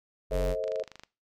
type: tone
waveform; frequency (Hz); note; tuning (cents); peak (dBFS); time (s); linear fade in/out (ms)
square; 46.25; F#1; 0; -27; 0.3-0.56; 50
type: chord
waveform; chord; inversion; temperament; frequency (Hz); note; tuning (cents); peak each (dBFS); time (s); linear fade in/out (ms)
sine; A diminished; none; just; 440 / 528 / 633.6; A4 / C5 / Eb5; 0 / +16 / +31; -33; 0.31-0.83; 5
type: click train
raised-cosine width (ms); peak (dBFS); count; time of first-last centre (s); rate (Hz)
0.2; -27; 11; 0.64-1.035; 25.3
effects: noise-tail reverb RT60 0.3 s tail -21 dB re dry + MP3 96 kbps